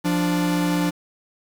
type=tone pair together; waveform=45% pulse; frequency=174.61 / 294.4 Hz; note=F3 / D4; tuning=0 / +4 cents; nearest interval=major sixth; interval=904 cents; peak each=-22 dBFS; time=0.04-0.91 s; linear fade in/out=20 ms; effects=7-bit